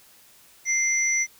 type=tone pair together; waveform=sine; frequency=2093 / 5920 Hz; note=C7 / F#8; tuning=0 / 0 cents; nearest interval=octave + tritone; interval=1800 cents; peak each=-23 dBFS; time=0.65-1.27 s; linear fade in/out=50 ms; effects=white hiss -54 dBFS RMS until 1.39 s